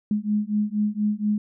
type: beating tone pair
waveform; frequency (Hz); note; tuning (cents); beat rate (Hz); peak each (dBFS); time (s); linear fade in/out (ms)
sine; 207.7 / 211.9; G#3 / G#3; 0 / +35; 4.2; -24; 0.11-1.38; 2
effects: none